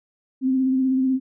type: tone with vibrato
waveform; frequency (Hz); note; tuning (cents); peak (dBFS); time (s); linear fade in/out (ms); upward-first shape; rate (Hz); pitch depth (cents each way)
sine; 261.6; C4; 0; -17; 0.41-1.2; 50; sine; 16; 26
effects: none